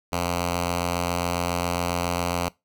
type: tone with notch filter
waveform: 5% pulse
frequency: 87.31 Hz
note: F2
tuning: in tune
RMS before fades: -26 dBFS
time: 0.12-2.49 s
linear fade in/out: 10 ms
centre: 360 Hz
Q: 1.9
effects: noise-tail reverb RT60 0.2 s tail -22 dB re dry